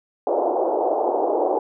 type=band-pass noise; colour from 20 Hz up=white; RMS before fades=-21 dBFS; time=0.27-1.59 s; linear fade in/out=2 ms; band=320 to 840 Hz; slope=48 dB/octave; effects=none